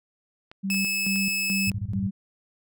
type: clicks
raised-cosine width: 0.3 ms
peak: -27 dBFS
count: 4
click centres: 0.515 / 0.701 / 0.744 / 1.159 s
type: tone with tremolo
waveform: sine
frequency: 194 Hz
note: G3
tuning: 18 cents flat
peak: -25 dBFS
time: 0.63-2.11 s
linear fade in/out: 20 ms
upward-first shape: square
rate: 2.3 Hz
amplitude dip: 80%
type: tone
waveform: sawtooth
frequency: 2599 Hz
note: E7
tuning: 25 cents flat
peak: -21 dBFS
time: 0.7-1.7 s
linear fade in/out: 2 ms
type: tone bursts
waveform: sine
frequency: 103.83 Hz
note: G#2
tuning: in tune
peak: -25 dBFS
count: 6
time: 1.67-2.07 s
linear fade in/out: 5 ms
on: 45 ms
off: 26 ms
effects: none